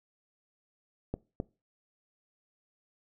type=clicks; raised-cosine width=2 ms; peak=-19 dBFS; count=2; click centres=1.14 / 1.401 s; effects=noise-tail reverb RT60 0.3 s tail -22 dB re dry